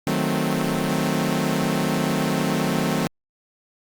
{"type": "chord", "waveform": "sawtooth", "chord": "D# diminished seventh", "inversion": "none", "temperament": "equal", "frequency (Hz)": [155.56, 185, 220, 261.6], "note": ["D#3", "F#3", "A3", "C4"], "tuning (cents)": [0, 0, 0, 0], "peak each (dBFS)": -22, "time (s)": [0.07, 3.07], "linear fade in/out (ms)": 0, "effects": ["Opus 48 kbps"]}